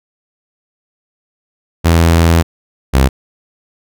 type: tone pair in turn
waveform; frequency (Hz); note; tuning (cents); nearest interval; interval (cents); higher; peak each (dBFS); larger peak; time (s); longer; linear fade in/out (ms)
sawtooth; 83.3 / 66.34; E2 / C2; +19 / +25; major third; 394; first; -3; neither; 1.84-2.43 / 2.93-3.09; first; 20
effects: none